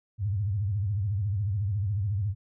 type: tone with vibrato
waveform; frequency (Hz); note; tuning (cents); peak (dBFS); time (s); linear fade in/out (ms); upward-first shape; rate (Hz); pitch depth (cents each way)
sine; 100.7; G2; +47; -25; 0.18-2.35; 50; sine; 14; 160
effects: none